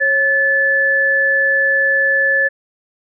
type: tone pair together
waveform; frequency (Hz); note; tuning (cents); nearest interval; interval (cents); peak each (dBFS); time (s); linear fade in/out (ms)
sine; 545.5 / 1735; C#5 / A6; -28 / -25; octave + minor sixth; 2003; -20 / -12; 0-2.49; 20
effects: none